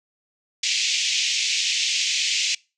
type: band-pass noise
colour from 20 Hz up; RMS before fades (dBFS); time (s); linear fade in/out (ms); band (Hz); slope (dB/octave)
pink; -23; 0.63-2.55; 5; 2300 to 7000; 48
effects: noise-tail reverb RT60 0.3 s tail -25 dB re dry